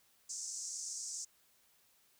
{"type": "band-pass noise", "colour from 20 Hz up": "pink", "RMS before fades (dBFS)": -43, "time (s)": [0.29, 1.25], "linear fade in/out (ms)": 10, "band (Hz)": [5700, 8000], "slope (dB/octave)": 48, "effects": ["white hiss -70 dBFS RMS until 2.19 s"]}